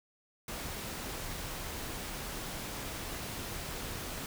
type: noise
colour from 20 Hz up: pink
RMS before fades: -40 dBFS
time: 0.48-4.26 s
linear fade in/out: 2 ms
effects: none